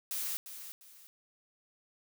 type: noise with echo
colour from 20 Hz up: blue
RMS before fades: -36 dBFS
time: 0.11-0.37 s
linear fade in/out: 0 ms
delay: 350 ms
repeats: 2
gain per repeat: -10 dB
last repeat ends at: 1.07 s
effects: none